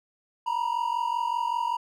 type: tone pair together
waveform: triangle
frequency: 928 / 973.2 Hz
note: A#5 / B5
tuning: -8 / -26 cents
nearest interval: minor second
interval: 82 cents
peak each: -26 dBFS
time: 0.46-1.77 s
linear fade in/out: 10 ms
effects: none